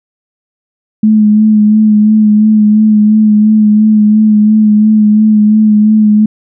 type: tone with vibrato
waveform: sine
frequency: 213.4 Hz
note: G#3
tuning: 47 cents sharp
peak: -3 dBFS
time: 1.03-6.26 s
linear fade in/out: 5 ms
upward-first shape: sine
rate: 2.9 Hz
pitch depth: 27 cents each way
effects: none